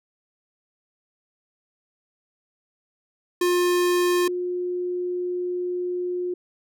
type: tone pair in turn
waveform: square / sine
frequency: 355.1 / 358 Hz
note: F4 / F4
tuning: +29 / +43 cents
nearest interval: unison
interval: 14 cents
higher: second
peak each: -19 / -24 dBFS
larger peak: first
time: 3.41-4.28 / 4.28-6.34 s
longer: second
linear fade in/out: 5 ms
effects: none